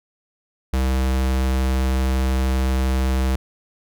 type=tone; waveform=square; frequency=65.2 Hz; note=C2; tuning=5 cents flat; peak=-18 dBFS; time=0.73-3.36 s; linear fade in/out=5 ms; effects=none